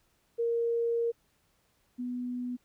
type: tone pair in turn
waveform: sine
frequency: 466.2 / 247 Hz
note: A#4 / B3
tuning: 0 / 0 cents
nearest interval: major seventh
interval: 1100 cents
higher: first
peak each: -26 / -32 dBFS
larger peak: first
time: 0.38-1.12 / 1.98-2.57 s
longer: first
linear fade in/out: 20 ms
effects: pink hiss -71 dBFS RMS until 2.64 s